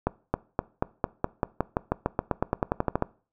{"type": "accelerating click train", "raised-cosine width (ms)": 1, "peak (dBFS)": -9, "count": 21, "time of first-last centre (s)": [0.07, 3.024], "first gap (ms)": 270, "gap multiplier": 0.93, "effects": ["noise-tail reverb RT60 0.4 s tail -21 dB re dry"]}